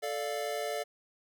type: chord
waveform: square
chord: D minor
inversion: second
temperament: equal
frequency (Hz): 440 / 587.3 / 698.5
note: A4 / D5 / F5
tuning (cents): 0 / 0 / 0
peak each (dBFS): -38 / -37 / -38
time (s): 0.02-0.84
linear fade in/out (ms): 20
effects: none